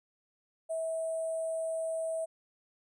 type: tone with sample-and-hold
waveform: sine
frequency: 650 Hz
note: E5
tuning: 24 cents flat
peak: -31 dBFS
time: 0.69-2.26 s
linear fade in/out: 20 ms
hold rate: 8820 Hz
effects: resampled to 22050 Hz